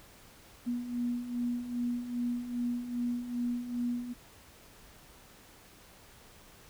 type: beating tone pair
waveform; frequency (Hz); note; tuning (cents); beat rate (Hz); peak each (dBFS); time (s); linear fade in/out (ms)
sine; 240 / 242.5; B3 / B3; -49 / -31; 2.5; -38 / -32; 0.66-4.14; 20
effects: pink hiss -56 dBFS RMS until 6.69 s